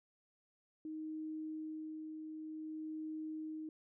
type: tone with tremolo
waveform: sine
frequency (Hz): 312.5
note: D#4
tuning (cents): +8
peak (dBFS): -40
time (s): 0.85-3.69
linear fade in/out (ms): 2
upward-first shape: sine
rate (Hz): 0.54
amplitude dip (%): 35
effects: none